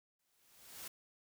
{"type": "noise with exponential growth", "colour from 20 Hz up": "white", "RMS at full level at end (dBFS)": -45, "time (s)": [0.19, 0.88], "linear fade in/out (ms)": 5, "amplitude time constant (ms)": 150, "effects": []}